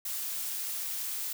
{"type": "noise", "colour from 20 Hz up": "blue", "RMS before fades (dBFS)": -35, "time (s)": [0.05, 1.33], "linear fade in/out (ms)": 5, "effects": []}